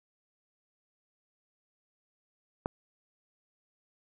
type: click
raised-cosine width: 1 ms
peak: -16 dBFS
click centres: 2.659 s
effects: none

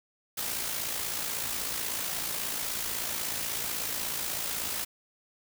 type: noise with amplitude modulation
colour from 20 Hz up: white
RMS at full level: -31 dBFS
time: 0.37-4.85 s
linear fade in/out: 10 ms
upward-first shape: sine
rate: 56.3 Hz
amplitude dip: 45%
effects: none

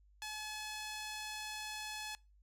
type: tone with band-pass filter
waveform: sawtooth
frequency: 855 Hz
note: A5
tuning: 50 cents flat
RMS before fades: -44 dBFS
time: 0.22-2.15 s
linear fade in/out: 0 ms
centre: 4800 Hz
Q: 0.59
effects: noise-tail reverb RT60 0.3 s tail -26 dB re dry + added 50 Hz sine -63 dBFS peak until 2.42 s

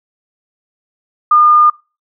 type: tone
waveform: sine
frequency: 1213 Hz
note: D#6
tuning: 44 cents flat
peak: -5 dBFS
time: 1.31-1.7 s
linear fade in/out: 5 ms
effects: noise-tail reverb RT60 0.3 s tail -23 dB re dry

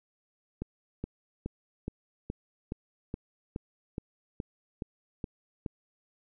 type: click train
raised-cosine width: 3 ms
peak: -21 dBFS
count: 13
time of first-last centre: 0.62-5.662 s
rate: 2.38 Hz
effects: none

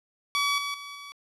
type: tone with level steps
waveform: 15% pulse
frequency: 1139 Hz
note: C#6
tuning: 47 cents sharp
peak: -17 / -23 / -32 / -34 dBFS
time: 0.35-1.12 s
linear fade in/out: 0 ms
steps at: 0.58 / 0.74 / 0.95 s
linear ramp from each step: 2 ms
effects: low-pass 9000 Hz 12 dB/octave

